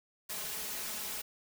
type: noise with comb filter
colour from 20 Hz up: white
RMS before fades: -39 dBFS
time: 0.29-1.22 s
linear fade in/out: 10 ms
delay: 4.7 ms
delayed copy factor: +0.75
effects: none